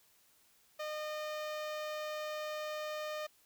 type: tone with notch filter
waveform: sawtooth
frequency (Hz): 610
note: D#5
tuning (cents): -34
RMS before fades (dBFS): -40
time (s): 0.79-3.27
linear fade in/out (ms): 10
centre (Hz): 9900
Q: 0.76
effects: white hiss -68 dBFS RMS until 3.45 s